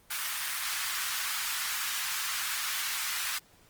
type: high-pass noise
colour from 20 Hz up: pink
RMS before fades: -33 dBFS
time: 0.1-3.39 s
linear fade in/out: 10 ms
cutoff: 1200 Hz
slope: 24 dB/octave
effects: pink hiss -61 dBFS RMS until 3.69 s + Opus 24 kbps